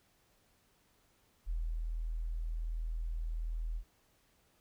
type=tone with ADSR envelope; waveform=sine; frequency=40.64 Hz; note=E1; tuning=24 cents flat; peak=-32 dBFS; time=1.46-3.84 s; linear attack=35 ms; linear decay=330 ms; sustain=-2 dB; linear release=73 ms; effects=pink hiss -71 dBFS RMS until 4.6 s